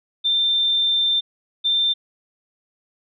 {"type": "tone pair in turn", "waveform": "sine", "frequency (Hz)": [3579, 3579], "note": ["A7", "A7"], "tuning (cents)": [29, 29], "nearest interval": "unison", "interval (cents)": 0, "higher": "neither", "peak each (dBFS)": -16, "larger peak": "neither", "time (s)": [[0.24, 1.21], [1.64, 1.94]], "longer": "first", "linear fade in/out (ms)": 20, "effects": []}